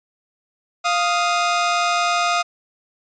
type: tone pair together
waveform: sawtooth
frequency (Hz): 698.5 / 1244.6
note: F5 / D#6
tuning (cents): 0 / 0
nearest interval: minor seventh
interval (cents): 1000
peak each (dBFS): -16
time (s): 0.84-2.43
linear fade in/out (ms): 20
effects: resampled to 16000 Hz